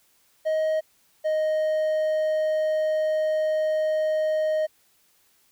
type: tone pair in turn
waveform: triangle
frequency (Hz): 628 / 622.2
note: D#5 / D#5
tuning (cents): +16 / 0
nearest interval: unison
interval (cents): 16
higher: first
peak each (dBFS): -19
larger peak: neither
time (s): 0.45-0.81 / 1.24-4.67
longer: second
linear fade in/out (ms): 20
effects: white hiss -63 dBFS RMS until 5.51 s